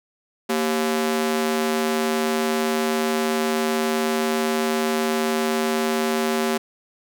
sawtooth ring-modulated tone, 311.1 Hz, D#4, in tune, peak -13 dBFS, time 0.49-6.58 s, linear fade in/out 10 ms, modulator 79.7 Hz, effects none

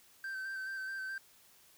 triangle tone with vibrato, 1554 Hz, G6, 16 cents flat, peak -36 dBFS, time 0.24-1.18 s, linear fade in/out 2 ms, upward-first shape square, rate 4.7 Hz, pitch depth 20 cents each way, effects white hiss -63 dBFS RMS until 1.77 s

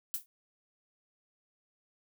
violet noise with exponential decay, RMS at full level -30 dBFS, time 0.14-0.26 s, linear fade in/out 0 ms, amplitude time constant 25 ms, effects none

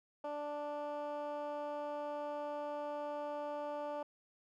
15% pulse tone with band-pass filter, 293.7 Hz, D4, in tune, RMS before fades -41 dBFS, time 0.24-4.03 s, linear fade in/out 5 ms, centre 670 Hz, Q 1.8, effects none

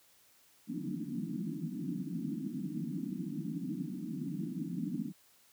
pink band-pass noise, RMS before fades -38 dBFS, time 0.67-5.13 s, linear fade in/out 50 ms, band 150 to 320 Hz, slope 96 dB/octave, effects white hiss -65 dBFS RMS until 5.52 s + high-pass 60 Hz 12 dB/octave

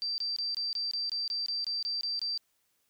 sine tone bursts, 4686 Hz, D8, 5 cents flat, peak -30 dBFS, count 13, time 0.02-2.376 s, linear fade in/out 0 ms, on 160 ms, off 23 ms, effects white hiss -74 dBFS RMS until 2.89 s

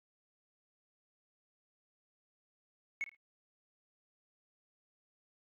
sine tone with echo, 2200 Hz, C#7, 14 cents flat, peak -31 dBFS, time 3.01-3.04 s, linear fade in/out 0 ms, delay 53 ms, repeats 2, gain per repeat -15 dB, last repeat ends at 3.146 s, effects tanh soft clip ceiling -31 dBFS + AAC 48 kbps

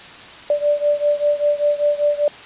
sine beating tone pair, 585 / 590.1 Hz, D5 / D5, -7 / +8 cents, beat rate 5.1 Hz, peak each -17 / -19 dBFS, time 0.5-2.28 s, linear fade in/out 2 ms, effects white hiss -38 dBFS RMS until 2.45 s + resampled to 8000 Hz

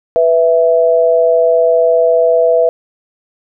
sine tone pair together, 493.9 / 659.3 Hz, B4 / E5, 0 / 0 cents, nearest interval perfect fourth, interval 500 cents, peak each -10 dBFS, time 0.16-2.69 s, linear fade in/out 0 ms, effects none

